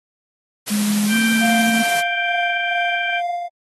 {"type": "high-pass noise", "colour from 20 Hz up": "white", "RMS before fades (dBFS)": -26, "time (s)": [0.66, 2.02], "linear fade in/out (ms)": 20, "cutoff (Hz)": 120, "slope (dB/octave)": 96}
{"type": "tone with pitch glide", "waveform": "sine", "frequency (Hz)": [208.2, 224.4], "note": ["G#3", "A3"], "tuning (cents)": [5, 34], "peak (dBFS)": -16, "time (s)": [0.7, 1.83], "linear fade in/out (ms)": 20, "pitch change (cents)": 129, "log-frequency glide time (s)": [1.09, 1.15]}
{"type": "harmonic tone", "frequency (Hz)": 785, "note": "G5", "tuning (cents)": 2, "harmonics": [2, 3, 4], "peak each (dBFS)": [-23, -24, -30], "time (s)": [1.08, 3.22], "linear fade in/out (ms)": 50}
{"type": "tone with tremolo", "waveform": "triangle", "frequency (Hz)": 698.5, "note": "F5", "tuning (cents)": 0, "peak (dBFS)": -18, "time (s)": [1.41, 3.48], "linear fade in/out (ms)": 10, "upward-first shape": "sine", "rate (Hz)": 2.3, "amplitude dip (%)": 50}
{"effects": ["AAC 32 kbps"]}